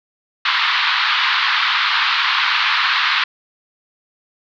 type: band-pass noise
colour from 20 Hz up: pink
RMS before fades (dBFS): -17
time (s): 0.45-3.24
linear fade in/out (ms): 5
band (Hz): 1000 to 4300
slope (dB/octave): 48
effects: none